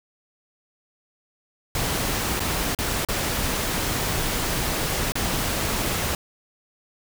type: noise with dropouts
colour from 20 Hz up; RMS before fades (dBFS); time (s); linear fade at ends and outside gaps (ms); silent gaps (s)
pink; -25; 1.75-6.15; 2; 2.396-2.402 / 2.749-2.787 / 3.05-3.086 / 5.121-5.154
effects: none